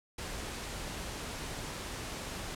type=noise; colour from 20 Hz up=pink; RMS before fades=-40 dBFS; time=0.18-2.55 s; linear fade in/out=5 ms; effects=low-pass 10000 Hz 12 dB/octave